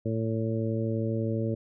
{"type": "harmonic tone", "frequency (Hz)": 112.1, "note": "A2", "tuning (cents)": 33, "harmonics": [1, 2, 3, 4, 5], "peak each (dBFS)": [-29, -32, -34, -35, -36], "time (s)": [0.05, 1.55], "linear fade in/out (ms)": 10, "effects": []}